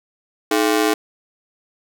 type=ring-modulated tone; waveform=sawtooth; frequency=370 Hz; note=F#4; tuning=in tune; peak=-8 dBFS; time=0.51-0.94 s; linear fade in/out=5 ms; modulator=57.6 Hz; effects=none